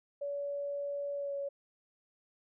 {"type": "tone with pitch glide", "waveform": "sine", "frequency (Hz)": [569, 560.8], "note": ["C#5", "C#5"], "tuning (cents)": [45, 20], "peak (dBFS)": -34, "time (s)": [0.21, 1.49], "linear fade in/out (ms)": 10, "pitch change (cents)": -25, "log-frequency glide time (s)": [1.14, 1.36], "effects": []}